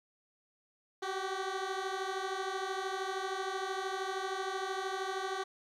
15% pulse beating tone pair, 376 / 389 Hz, F#4 / G4, +28 / -13 cents, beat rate 13 Hz, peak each -31 dBFS, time 1.02-5.44 s, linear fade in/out 10 ms, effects low-pass 6000 Hz 12 dB/octave + 11-bit

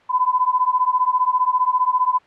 sine beating tone pair, 1000 / 1015 Hz, B5 / B5, +21 / +47 cents, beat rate 15 Hz, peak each -18 dBFS, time 0.09-2.19 s, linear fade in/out 20 ms, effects white hiss -52 dBFS RMS until 2.26 s + low-pass 2000 Hz 12 dB/octave

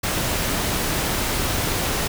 pink noise, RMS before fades -23 dBFS, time 0.03-2.08 s, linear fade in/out 10 ms, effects none

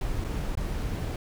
brown noise with dropouts, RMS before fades -30 dBFS, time 0.01-1.16 s, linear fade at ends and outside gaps 2 ms, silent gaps 0.242-0.246 / 0.553-0.572 s, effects none

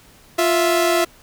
sawtooth tone pair together, 349.3 / 659.3 Hz, F4 / E5, 0 / 0 cents, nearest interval major seventh, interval 1100 cents, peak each -14 dBFS, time 0.38-1.05 s, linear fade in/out 10 ms, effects pink hiss -49 dBFS RMS until 1.22 s

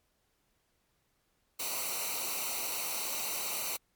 white noise with comb filter, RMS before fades -35 dBFS, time 1.59-3.77 s, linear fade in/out 10 ms, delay 0.59 ms, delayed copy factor -0.8, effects pink hiss -75 dBFS RMS until 3.95 s + MP3 96 kbps

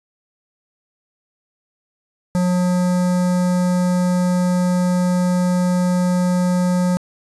square tone with notch filter, 180 Hz, F#3, 47 cents flat, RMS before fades -17 dBFS, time 2.35-6.97 s, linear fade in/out 0 ms, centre 2900 Hz, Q 0.57, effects resampled to 24000 Hz + 9-bit

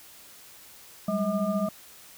sine tone cluster, 190.5 / 204.9 / 638 / 1205 Hz, G3 / G#3 / D#5 / D6, -49 / -23 / +43 / +44 cents, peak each -30 / -28 / -29 / -35 dBFS, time 1.08-1.69 s, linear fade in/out 5 ms, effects white hiss -50 dBFS RMS until 2.17 s

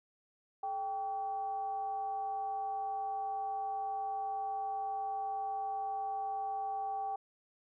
sine tone with frequency modulation, 784 Hz, G5, in tune, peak -34 dBFS, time 0.63-7.16 s, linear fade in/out 5 ms, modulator 355 Hz, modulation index 0.32, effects none

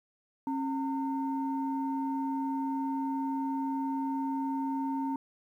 sine tone pair together, 271 / 911.5 Hz, C#4 / A#5, -39 / -39 cents, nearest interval octave + major sixth, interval 2100 cents, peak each -30 / -34 dBFS, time 0.47-5.16 s, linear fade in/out 2 ms, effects tanh soft clip ceiling -22 dBFS + 11-bit

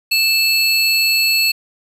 square tone pair together, 2637 / 4362 Hz, E7 / C#8, 0 / -29 cents, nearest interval major sixth, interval 871 cents, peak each -16 dBFS, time 0.11-1.52 s, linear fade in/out 10 ms, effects resampled to 32000 Hz + 7-bit

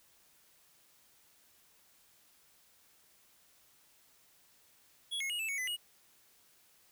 square tone with pitch steps, 3352 / 2168 / 2880 / 2637 / 2225 / 2014 / 2893 Hz, G#7 / C#7 / F#7 / E7 / C#7 / B6 / F#7, +15 / -39 / -47 / 0 / +6 / +33 / -40 cents, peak -35 dBFS, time 5.11-5.768 s, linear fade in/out 20 ms, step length 94 ms, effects white hiss -66 dBFS RMS until 6.91 s

